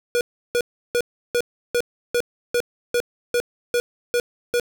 square tone bursts, 482.4 Hz, B4, 41 cents flat, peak -18 dBFS, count 12, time 0.15-4.598 s, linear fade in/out 0 ms, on 59 ms, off 340 ms, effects 10-bit

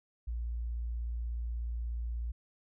sine tone, 58.27 Hz, A#1, in tune, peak -33 dBFS, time 0.27-2.32 s, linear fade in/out 10 ms, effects none

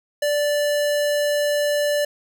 square tone, 585 Hz, D5, 7 cents flat, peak -19 dBFS, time 0.22-2.05 s, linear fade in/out 5 ms, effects none

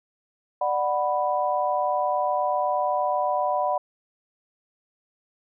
sine chord, B minor, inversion first, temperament just, 592.7 / 740.8 / 987.8 Hz, D5 / F#5 / B5, +16 / +2 / 0 cents, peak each -26 / -25 / -26 dBFS, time 0.61-3.78 s, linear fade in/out 5 ms, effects none

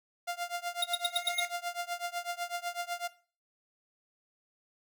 sawtooth tone with tremolo, 698.5 Hz, F5, in tune, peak -27 dBFS, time 0.27-3.08 s, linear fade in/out 10 ms, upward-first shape triangle, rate 8 Hz, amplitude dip 100%
square tone with exponential growth, 2130 Hz, C7, 30 cents sharp, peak -31 dBFS, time 0.8-1.45 s, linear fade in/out 1 ms, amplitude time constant 140 ms
square tone bursts, 3729 Hz, A#7, in tune, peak -25 dBFS, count 6, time 0.82-1.401 s, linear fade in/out 5 ms, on 21 ms, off 91 ms
effects noise-tail reverb RT60 0.4 s tail -17 dB re dry

